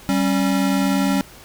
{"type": "tone pair together", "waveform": "square", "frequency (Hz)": [193.9, 273.6], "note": ["G3", "C#4"], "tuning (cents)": [-19, -23], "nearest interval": "tritone", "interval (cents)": 596, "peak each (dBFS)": -20, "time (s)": [0.09, 1.21], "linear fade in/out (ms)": 0, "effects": ["pink hiss -43 dBFS RMS until 1.44 s"]}